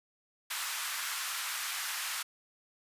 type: high-pass noise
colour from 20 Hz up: pink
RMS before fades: -36 dBFS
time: 0.5-2.23 s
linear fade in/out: 10 ms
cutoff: 1100 Hz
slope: 24 dB/octave
effects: resampled to 32000 Hz